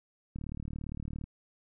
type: click train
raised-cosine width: 5 ms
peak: -27 dBFS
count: 34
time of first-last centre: 0.36-1.24 s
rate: 37.5 Hz
effects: none